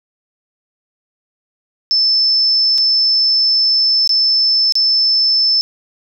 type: tone with dropouts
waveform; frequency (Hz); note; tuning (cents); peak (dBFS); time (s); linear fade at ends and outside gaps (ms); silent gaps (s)
sine; 5274; E8; 0; -10; 1.91-5.61; 0; 2.778-2.782 / 4.075-4.093 / 4.723-4.754
effects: none